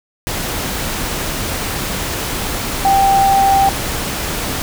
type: tone in noise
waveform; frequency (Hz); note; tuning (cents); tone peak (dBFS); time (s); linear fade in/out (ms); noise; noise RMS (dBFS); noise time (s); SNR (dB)
sine; 784; G5; 0; -9; 2.85-3.69; 0; pink; -21; 0.27-4.62; +9
effects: none